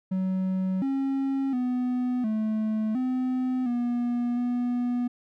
triangle tone with pitch steps, 187.8 / 271.2 / 249.4 / 217.1 / 255.2 / 241.1 / 244.2 Hz, F#3 / C#4 / B3 / A3 / C4 / B3 / B3, +26 / -38 / +17 / -23 / -43 / -41 / -19 cents, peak -22 dBFS, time 0.11-5.08 s, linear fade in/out 10 ms, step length 710 ms, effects none

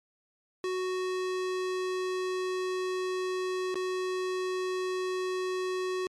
square tone with dropouts, 370 Hz, F#4, in tune, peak -30 dBFS, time 0.64-6.07 s, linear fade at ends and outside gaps 1 ms, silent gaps 3.744-3.755 s, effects low-pass 7000 Hz 12 dB/octave + MP3 64 kbps

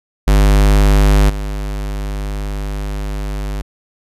square tone with level steps, 50.3 Hz, G1, 45 cents sharp, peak -8 / -20 dBFS, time 0.27-3.62 s, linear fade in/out 10 ms, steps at 1.29 s, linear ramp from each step 10 ms, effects resampled to 32000 Hz

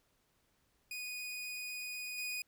sawtooth tone with level steps, 2477 Hz, D#7, 8 cents flat, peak -37 / -34 dBFS, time 0.91-2.42 s, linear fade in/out 2 ms, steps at 2.18 s, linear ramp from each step 2 ms, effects pink hiss -75 dBFS RMS until 2.47 s

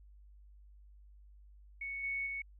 sine tone with level steps, 2217 Hz, C#7, in tune, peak -38 / -34 / -37 dBFS, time 1.81-2.42 s, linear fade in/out 5 ms, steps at 2.03 / 2.26 s, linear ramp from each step 10 ms, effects added 50 Hz sine -55 dBFS peak until 2.59 s

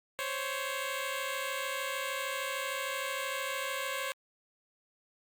10% pulse tone pair together, 523.3 / 556.5 Hz, C5 / C#5, 0 / +7 cents, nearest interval minor second, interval 107 cents, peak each -28 dBFS, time 0.19-4.12 s, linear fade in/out 0 ms, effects Opus 48 kbps

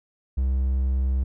triangle tone, 65.41 Hz, C2, in tune, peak -18 dBFS, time 0.37-1.24 s, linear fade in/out 10 ms, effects none

